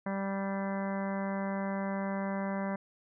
harmonic tone with a mistuned harmonic, 195.7 Hz, G3, 3 cents flat, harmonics 1 / 2 / 3 / 4 / 5 / 6 / 7 / 8 / 9 / 10, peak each -33 / -45 / -38 / -44 / -42 / -47 / -51 / -47 / -49 / -49 dBFS, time 0.06-2.76 s, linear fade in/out 5 ms, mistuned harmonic 10, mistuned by +58 cents, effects none

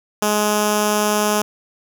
5% pulse tone with notch filter, 210 Hz, G#3, 19 cents sharp, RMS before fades -18 dBFS, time 0.22-1.42 s, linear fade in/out 5 ms, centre 2000 Hz, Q 0.86, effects none

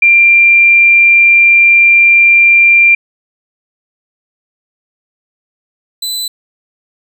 sine / sawtooth tone pair in turn, 2377 / 4005 Hz, D7 / B7, +20 / +23 cents, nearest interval major sixth, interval 903 cents, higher second, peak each -3 / -13 dBFS, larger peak first, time 0.02-2.95 / 6.02-6.28 s, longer first, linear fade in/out 5 ms, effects none

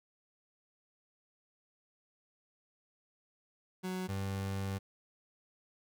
30% pulse tone pair in turn, 185 / 97.38 Hz, F#3 / G2, 0 / -11 cents, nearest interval major seventh, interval 1111 cents, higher first, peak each -33 / -32 dBFS, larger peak second, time 3.83-4.08 / 4.08-4.79 s, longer second, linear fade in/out 20 ms, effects none

